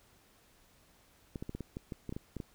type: clicks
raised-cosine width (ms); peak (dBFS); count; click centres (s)
3; -26; 12; 1.358 / 1.425 / 1.494 / 1.55 / 1.607 / 1.769 / 1.922 / 2.093 / 2.125 / 2.165 / 2.367 / 2.402
effects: pink hiss -65 dBFS RMS until 2.54 s